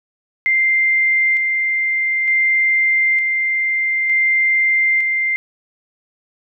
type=tone with tremolo; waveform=sine; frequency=2093 Hz; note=C7; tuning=in tune; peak=-12 dBFS; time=0.46-5.36 s; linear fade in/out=0 ms; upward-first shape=square; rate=0.55 Hz; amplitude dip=30%; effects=none